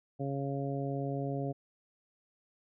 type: harmonic tone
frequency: 138.59 Hz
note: C#3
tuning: in tune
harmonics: 1 / 2 / 3 / 4 / 5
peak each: -35 / -38 / -40 / -41 / -42 dBFS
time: 0.19-1.53 s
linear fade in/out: 20 ms
effects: none